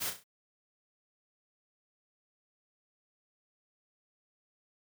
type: noise with echo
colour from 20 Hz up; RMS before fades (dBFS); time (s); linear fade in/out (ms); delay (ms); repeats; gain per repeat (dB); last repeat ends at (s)
white; -35; 0-0.11; 20; 33; 4; -7; 0.242
effects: none